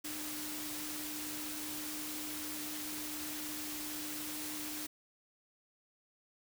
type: tone in noise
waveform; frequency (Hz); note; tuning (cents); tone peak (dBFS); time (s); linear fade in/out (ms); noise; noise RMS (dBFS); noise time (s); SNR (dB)
sine; 302.6; D#4; -48; -45; 0.04-4.87; 10; white; -42; 0.04-4.87; -6
effects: none